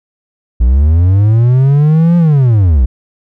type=linear two-way sweep; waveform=triangle; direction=up then down; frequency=55.9 to 174.61 to 55.9 Hz; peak=-3 dBFS; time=0.6-2.86 s; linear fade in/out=10 ms; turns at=2.17 s; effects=none